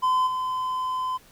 triangle tone with level steps, 1022 Hz, C6, 41 cents flat, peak -17 / -23 dBFS, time 0.02-1.18 s, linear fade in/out 20 ms, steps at 0.26 s, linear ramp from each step 20 ms, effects pink hiss -54 dBFS RMS until 1.31 s

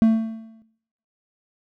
triangle tone with exponential decay, 223.4 Hz, A3, 27 cents sharp, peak -8 dBFS, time 0.02-0.62 s, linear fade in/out 0 ms, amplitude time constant 130 ms, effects noise-tail reverb RT60 0.8 s tail -19 dB re dry

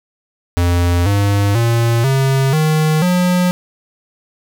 square tone with pitch steps, 87.31 / 100.87 / 116.54 / 134.65 / 155.57 / 179.74 Hz, F2 / G2 / A#2 / C#3 / D#3 / F#3, 0 / +50 / 0 / -50 / 0 / -50 cents, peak -12 dBFS, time 0.57-3.51 s, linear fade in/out 0 ms, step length 490 ms, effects none

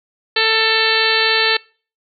harmonic tone, 444.1 Hz, A4, 16 cents sharp, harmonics 1 / 2 / 3 / 4 / 5 / 6 / 7 / 8 / 9 / 10, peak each -21 / -25 / -25 / -19 / -24 / -21 / -24 / -25 / -20 / -22 dBFS, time 0.36-1.57 s, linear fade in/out 5 ms, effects noise-tail reverb RT60 0.4 s tail -25 dB re dry

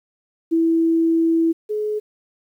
sine tone pair in turn, 328.9 / 424.3 Hz, E4 / G#4, -4 / +37 cents, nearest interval major third, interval 441 cents, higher second, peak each -14 / -20 dBFS, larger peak first, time 0.51-1.53 / 1.69-2 s, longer first, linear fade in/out 20 ms, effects 9-bit

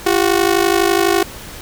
sawtooth ring-modulated tone, 367.9 Hz, F#4, 10 cents flat, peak -5 dBFS, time 0.06-1.23 s, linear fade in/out 5 ms, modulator 26 Hz, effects pink hiss -33 dBFS RMS until 1.61 s

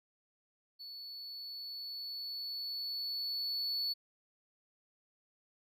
triangle tone with level ramp, 4435 Hz, C#8, in tune, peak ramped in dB -44 to -31 dBFS, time 0.79-3.94 s, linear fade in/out 20 ms, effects none

